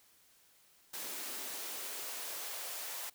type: noise with high-pass filter sweep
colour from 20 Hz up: white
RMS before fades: -42 dBFS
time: 0.93-3.1 s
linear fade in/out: 10 ms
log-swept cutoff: 240 to 670 Hz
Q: 1.3
effects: white hiss -66 dBFS RMS until 3.14 s